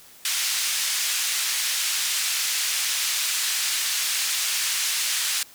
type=band-pass noise; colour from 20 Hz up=white; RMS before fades=-25 dBFS; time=0.25-5.43 s; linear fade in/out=2 ms; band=1900 to 8100 Hz; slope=12 dB/octave; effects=white hiss -49 dBFS RMS until 5.54 s